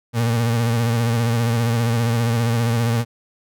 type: tone with vibrato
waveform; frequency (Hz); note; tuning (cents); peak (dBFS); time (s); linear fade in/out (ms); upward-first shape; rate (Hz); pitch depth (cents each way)
35% pulse; 116.54; A#2; 0; -15; 0.13-3.05; 50; triangle; 15; 63
effects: none